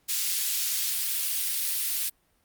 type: high-pass noise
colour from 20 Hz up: white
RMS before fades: -28 dBFS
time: 0.08-2.1 s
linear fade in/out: 20 ms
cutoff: 2900 Hz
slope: 12 dB/octave
effects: pink hiss -68 dBFS RMS until 2.44 s + Opus 48 kbps